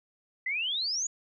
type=exponential sweep; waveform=sine; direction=up; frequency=1975.5 to 6930 Hz; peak=-28 dBFS; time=0.46-1.07 s; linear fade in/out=5 ms; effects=none